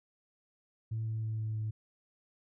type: tone with pitch steps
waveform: sine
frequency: 111.4 / 110.69 / 109.99 / 109.3 / 108.6 Hz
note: A2 / A2 / A2 / A2 / A2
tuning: +22 / +11 / 0 / -11 / -22 cents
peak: -31 dBFS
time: 0.91-1.71 s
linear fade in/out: 10 ms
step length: 160 ms
effects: tanh soft clip ceiling -29 dBFS